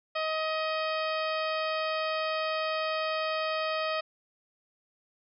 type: harmonic tone with a mistuned harmonic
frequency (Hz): 630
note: D#5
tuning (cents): +21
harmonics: 1 / 2 / 3 / 4 / 5 / 6 / 7 / 8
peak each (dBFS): -31 / -33 / -39 / -38 / -41 / -46 / -44 / -45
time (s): 0.15-4.01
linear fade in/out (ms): 10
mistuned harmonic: 7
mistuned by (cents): +33
effects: none